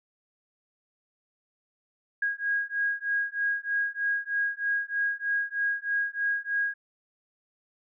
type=beating tone pair; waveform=sine; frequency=1638 / 1641.2 Hz; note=G#6 / G#6; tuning=-24 / -21 cents; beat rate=3.2 Hz; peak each=-29 dBFS; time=2.22-6.74 s; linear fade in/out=5 ms; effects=none